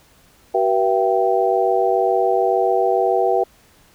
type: tone cluster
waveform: sine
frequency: 380.8 / 482.8 / 672 / 779 Hz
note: F#4 / B4 / E5 / G5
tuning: +50 / -39 / +33 / -11 cents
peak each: -20 dBFS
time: 0.54-3.44 s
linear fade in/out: 10 ms
effects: pink hiss -53 dBFS RMS until 3.94 s

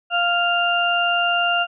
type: harmonic tone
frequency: 698 Hz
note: F5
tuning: 1 cent flat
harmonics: 1 / 2 / 4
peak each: -21 / -21 / -21 dBFS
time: 0.1-1.67 s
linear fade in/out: 50 ms
effects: none

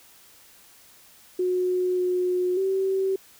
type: tone with pitch steps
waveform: sine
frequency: 364.4 / 362.2 / 383.8 Hz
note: F#4 / F#4 / G4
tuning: -26 / -37 / -37 cents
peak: -21 dBFS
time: 1.39-3.16 s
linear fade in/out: 5 ms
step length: 590 ms
effects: white hiss -53 dBFS RMS until 3.39 s

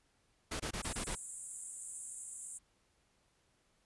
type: noise bursts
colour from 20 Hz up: pink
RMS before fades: -39 dBFS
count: 6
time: 0.51-1.154 s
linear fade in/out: 10 ms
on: 89 ms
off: 22 ms
type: band-pass noise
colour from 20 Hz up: white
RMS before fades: -47 dBFS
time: 0.82-2.59 s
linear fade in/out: 20 ms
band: 7200 to 10000 Hz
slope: 96 dB/octave
effects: pink hiss -74 dBFS RMS until 3.85 s + resampled to 24000 Hz

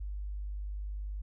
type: tone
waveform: sine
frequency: 50.1 Hz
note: G1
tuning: 38 cents sharp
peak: -35 dBFS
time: 0-1.22 s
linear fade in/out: 10 ms
effects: none

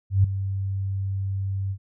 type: tone with ADSR envelope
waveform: sine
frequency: 97.2 Hz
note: G2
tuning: 14 cents flat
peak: -12 dBFS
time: 0.1-1.78 s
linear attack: 140 ms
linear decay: 6 ms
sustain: -12 dB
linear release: 70 ms
effects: none

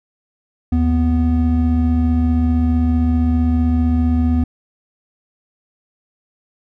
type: tone pair together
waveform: triangle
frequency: 77.07 / 246.6 Hz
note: D#2 / B3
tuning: -16 / -2 cents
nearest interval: octave + minor sixth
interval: 2014 cents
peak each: -13 / -14 dBFS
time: 0.72-4.44 s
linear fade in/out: 5 ms
effects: none

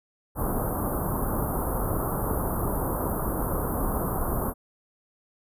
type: band-stop noise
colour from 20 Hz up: pink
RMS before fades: -27 dBFS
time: 0.35-4.54 s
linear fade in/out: 50 ms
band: 1300 to 11000 Hz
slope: 48 dB/octave
effects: resampled to 32000 Hz

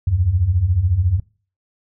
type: beating tone pair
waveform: sine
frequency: 79.4 / 93.4 Hz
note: D#2 / F#2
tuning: +36 / +17 cents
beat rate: 14 Hz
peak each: -20 / -15 dBFS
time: 0.07-1.2 s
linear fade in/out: 5 ms
effects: noise-tail reverb RT60 0.4 s tail -23 dB re dry

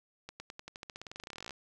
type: accelerating click train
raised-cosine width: 0.2 ms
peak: -26 dBFS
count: 27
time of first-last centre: 0.29-1.508 s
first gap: 110 ms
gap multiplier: 0.92
effects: none

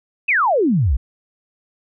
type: exponential sweep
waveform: sine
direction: down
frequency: 2702 to 52.4 Hz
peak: -13 dBFS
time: 0.28-0.97 s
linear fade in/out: 10 ms
effects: none

